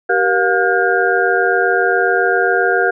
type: tone cluster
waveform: sine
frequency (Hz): 386.6 / 474 / 712 / 1431 / 1601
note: G4 / A#4 / F5 / F6 / G6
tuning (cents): -24 / +29 / +33 / +42 / +36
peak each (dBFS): -18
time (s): 0.09-2.91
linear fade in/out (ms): 10
effects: none